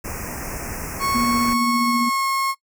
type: band-stop noise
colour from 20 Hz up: pink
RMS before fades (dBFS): -30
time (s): 0.04-1.54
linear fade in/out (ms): 10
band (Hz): 2600 to 5200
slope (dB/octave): 96
type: tone with pitch glide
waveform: 35% pulse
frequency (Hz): 1102 to 1083.7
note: C#6 to C#6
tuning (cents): -11 to -40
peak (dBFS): -18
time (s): 0.99-2.55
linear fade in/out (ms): 50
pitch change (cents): -29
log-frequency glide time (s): 1.52-2.28
type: tone with tremolo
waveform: sine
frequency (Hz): 238.3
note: A#3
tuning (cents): +38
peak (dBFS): -18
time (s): 1.14-2.1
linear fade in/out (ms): 20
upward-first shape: triangle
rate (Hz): 15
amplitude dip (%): 45
effects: noise-tail reverb RT60 0.1 s tail -19 dB re dry